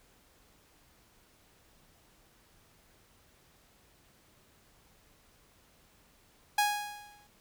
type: tone with exponential decay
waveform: sawtooth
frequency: 828 Hz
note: G#5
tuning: 5 cents flat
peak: -19 dBFS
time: 6.58-7.27 s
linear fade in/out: 5 ms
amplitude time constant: 150 ms
effects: pink hiss -64 dBFS RMS until 7.4 s